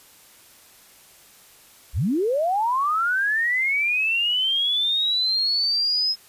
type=linear sweep; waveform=sine; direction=up; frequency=39.35 to 5160 Hz; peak=-19 dBFS; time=1.93-6.16 s; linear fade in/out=50 ms; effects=white hiss -51 dBFS RMS until 6.28 s + resampled to 32000 Hz